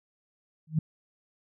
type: tone with exponential growth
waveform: sine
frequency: 156.9 Hz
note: D#3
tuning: 15 cents sharp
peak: -18 dBFS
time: 0.67-0.79 s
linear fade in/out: 5 ms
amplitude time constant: 24 ms
effects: none